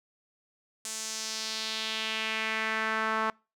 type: tone with band-pass filter sweep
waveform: sawtooth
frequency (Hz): 220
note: A3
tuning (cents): 0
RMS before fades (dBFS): -32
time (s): 0.85-3.3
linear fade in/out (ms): 2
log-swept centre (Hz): 7700 to 1200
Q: 2.1
effects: noise-tail reverb RT60 0.3 s tail -26 dB re dry